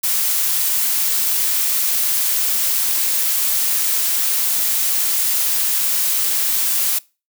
blue noise, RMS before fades -18 dBFS, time 0.03-6.99 s, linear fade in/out 10 ms, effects noise-tail reverb RT60 0.3 s tail -23 dB re dry

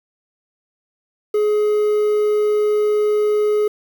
triangle tone with quantisation, 421.3 Hz, G#4, 25 cents sharp, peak -12 dBFS, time 1.34-3.68 s, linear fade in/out 5 ms, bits 7, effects none

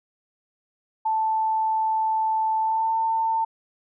sine tone with pitch glide, 880 to 896.9 Hz, A5 to A5, 0 to +33 cents, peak -20 dBFS, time 1.05-3.45 s, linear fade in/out 10 ms, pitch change +33 cents, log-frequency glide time 2.6-2.93 s, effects none

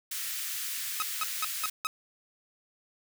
white high-pass noise, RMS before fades -35 dBFS, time 0.11-1.7 s, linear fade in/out 5 ms, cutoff 1500 Hz, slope 24 dB/octave
sawtooth tone bursts, 1272 Hz, D#6, 38 cents sharp, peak -24 dBFS, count 5, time 1-1.87 s, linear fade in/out 0 ms, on 22 ms, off 190 ms
effects none

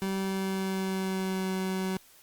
30% pulse tone with pitch glide, 192.7 to 188.41 Hz, G3 to F#3, -29 to +32 cents, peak -26 dBFS, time 0.02-1.97 s, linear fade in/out 0 ms, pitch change -39 cents, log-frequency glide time 0.19-1.49 s, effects white hiss -57 dBFS RMS until 2.22 s + Opus 48 kbps

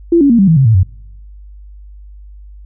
sine tone with pitch steps, 338.9 / 281.7 / 234.2 / 194.65 / 161.8 / 134.49 / 111.8 / 92.93 Hz, E4 / C#4 / A#3 / G3 / E3 / C3 / A2 / F#2, +48 / +28 / +8 / -12 / -32 / +48 / +28 / +8 cents, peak -5 dBFS, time 0.12-0.832 s, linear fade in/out 5 ms, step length 89 ms, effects noise-tail reverb RT60 1.0 s tail -26 dB re dry + added 50 Hz sine -32 dBFS peak until 2.65 s

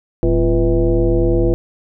sine tone with frequency modulation, 192.1 Hz, G3, 35 cents flat, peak -11 dBFS, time 0.23-1.54 s, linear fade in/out 0 ms, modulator 151 Hz, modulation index 2.1, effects none

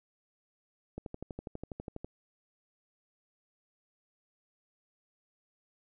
click train, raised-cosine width 2 ms, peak -26 dBFS, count 14, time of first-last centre 0.98-2.046 s, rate 12.2 Hz, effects none

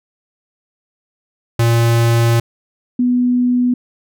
square / sine tone pair in turn, 116.54 / 246.9 Hz, A#2 / B3, 0 / 0 cents, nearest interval octave + minor second, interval 1300 cents, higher second, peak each -11 dBFS, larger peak neither, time 1.59-2.4 / 2.99-3.74 s, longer first, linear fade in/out 5 ms, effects none

